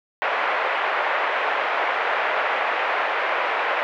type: band-pass noise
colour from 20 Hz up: pink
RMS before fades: -23 dBFS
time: 0.22-3.83 s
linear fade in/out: 0 ms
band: 560 to 2400 Hz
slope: 24 dB/octave
effects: none